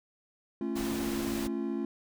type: chord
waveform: triangle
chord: A augmented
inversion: none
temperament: just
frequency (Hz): 220 / 275 / 343.8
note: A3 / C#4 / E#4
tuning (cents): 0 / -14 / -27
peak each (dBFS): -33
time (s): 0.61-1.85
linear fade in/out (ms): 2
type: noise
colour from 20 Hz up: pink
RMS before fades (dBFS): -39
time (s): 0.75-1.48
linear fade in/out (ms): 20
effects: none